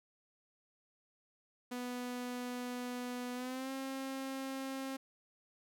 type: tone with pitch glide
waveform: sawtooth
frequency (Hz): 246.9 to 267.7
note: B3 to C4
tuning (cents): 0 to +40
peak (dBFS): -35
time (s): 1.71-4.97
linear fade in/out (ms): 10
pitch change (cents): +140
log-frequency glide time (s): 3.34-3.71
effects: none